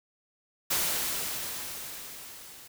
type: noise with level ramp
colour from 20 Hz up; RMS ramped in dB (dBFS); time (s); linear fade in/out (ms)
white; -27 to -49; 0.7-2.68; 10
effects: none